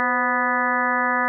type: harmonic tone with a mistuned harmonic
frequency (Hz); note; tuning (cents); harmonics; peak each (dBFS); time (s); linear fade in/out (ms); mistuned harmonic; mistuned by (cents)
246.9; B3; 0; 1 / 2 / 3 / 4 / 5 / 6 / 7 / 8; -29 / -30 / -28 / -25 / -25 / -29 / -24 / -29; 0-1.28; 0; 2; +71
effects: none